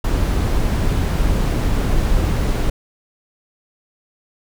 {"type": "noise", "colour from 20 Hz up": "brown", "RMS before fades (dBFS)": -17, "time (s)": [0.04, 2.7], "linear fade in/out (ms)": 5, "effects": []}